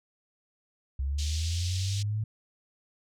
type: linear sweep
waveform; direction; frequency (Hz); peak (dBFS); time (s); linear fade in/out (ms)
sine; up; 65.8 to 110; -27; 0.99-2.24; 5
type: band-pass noise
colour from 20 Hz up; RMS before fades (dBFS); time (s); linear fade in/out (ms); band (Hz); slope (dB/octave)
white; -39; 1.18-2.03; 10; 3000 to 6400; 24
effects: none